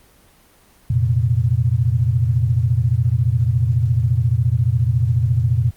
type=chord; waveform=sine; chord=F suspended fourth; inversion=none; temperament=equal; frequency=87.31 / 116.54 / 130.81 Hz; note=F2 / Bb2 / C3; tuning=0 / 0 / 0 cents; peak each=-21 / -16 / -20 dBFS; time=0.9-5.71 s; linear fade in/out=5 ms; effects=pink hiss -52 dBFS RMS until 5.76 s + Opus 24 kbps